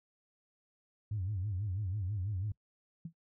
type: tone with vibrato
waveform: sine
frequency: 98.2 Hz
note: G2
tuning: 4 cents sharp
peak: -32 dBFS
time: 1.11-2.52 s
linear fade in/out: 5 ms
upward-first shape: sine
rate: 6.1 Hz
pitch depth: 170 cents each way
type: tone with exponential decay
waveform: sine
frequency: 164.81 Hz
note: E3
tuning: in tune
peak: -35 dBFS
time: 3.05-3.13 s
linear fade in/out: 5 ms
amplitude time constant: 17 ms
effects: noise-tail reverb RT60 0.1 s tail -24 dB re dry + tanh soft clip ceiling -28 dBFS